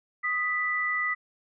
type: tone pair together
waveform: sine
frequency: 1244.5 / 1975.5 Hz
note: D#6 / B6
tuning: 0 / 0 cents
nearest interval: minor sixth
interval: 800 cents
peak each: -31 / -26 dBFS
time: 0.23-1.15 s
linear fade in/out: 20 ms
effects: none